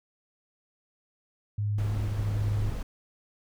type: tone with tremolo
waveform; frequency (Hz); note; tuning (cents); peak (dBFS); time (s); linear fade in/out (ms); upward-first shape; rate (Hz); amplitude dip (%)
sine; 103.83; G#2; 0; -25; 1.58-2.7; 5; sine; 1.4; 25
type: noise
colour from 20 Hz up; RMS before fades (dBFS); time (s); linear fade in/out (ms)
brown; -34; 1.78-2.83; 5
effects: none